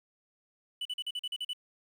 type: tone bursts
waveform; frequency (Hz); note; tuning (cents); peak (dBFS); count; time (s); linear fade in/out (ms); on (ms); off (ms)
triangle; 2973; F#7; +8; -31; 9; 0.81-1.533; 5; 43; 42
effects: 10-bit